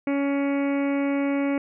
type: harmonic tone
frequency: 280 Hz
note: C#4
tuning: 18 cents sharp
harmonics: 1 / 2 / 3 / 4 / 5 / 6 / 7 / 8 / 9 / 10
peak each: -22 / -29 / -38 / -40 / -41 / -46 / -42 / -37 / -46 / -51 dBFS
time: 0.07-1.58 s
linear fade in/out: 2 ms
effects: none